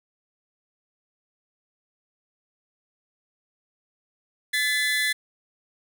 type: tone pair together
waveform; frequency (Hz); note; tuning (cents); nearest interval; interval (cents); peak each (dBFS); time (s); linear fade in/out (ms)
30% pulse; 1731 / 2020; A6 / B6; -29 / +39; minor third; 268; -22; 4.53-5.13; 10
effects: none